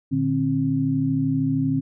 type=tone cluster; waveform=sine; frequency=118 / 150.9 / 266.9 Hz; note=A#2 / D3 / C4; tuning=+22 / +47 / +35 cents; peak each=-28 / -24 / -21 dBFS; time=0.11-1.81 s; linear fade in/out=20 ms; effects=none